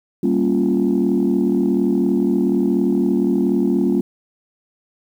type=chord; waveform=sine; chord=G half-diminished seventh; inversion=none; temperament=equal; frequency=196 / 233.1 / 277.2 / 349.2 Hz; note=G3 / Bb3 / Db4 / F4; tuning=0 / 0 / 0 / 0 cents; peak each=-19 dBFS; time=0.23-4.01 s; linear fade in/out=5 ms; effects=tanh soft clip ceiling -8 dBFS + 8-bit